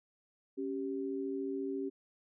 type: tone pair together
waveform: sine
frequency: 275.6 / 389.8 Hz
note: C#4 / G4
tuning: -10 / -10 cents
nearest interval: tritone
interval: 600 cents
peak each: -37 / -37 dBFS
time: 0.57-1.9 s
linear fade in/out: 20 ms
effects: none